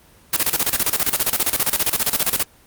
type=noise with tremolo; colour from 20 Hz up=white; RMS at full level=-17 dBFS; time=0.33-2.43 s; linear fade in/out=5 ms; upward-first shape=square; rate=15 Hz; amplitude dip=80%; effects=pink hiss -51 dBFS RMS until 2.66 s + Opus 24 kbps